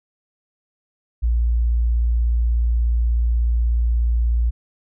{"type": "tone", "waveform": "sine", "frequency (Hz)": 58.27, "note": "A#1", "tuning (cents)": 0, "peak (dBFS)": -15, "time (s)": [1.22, 4.51], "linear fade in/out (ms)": 20, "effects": []}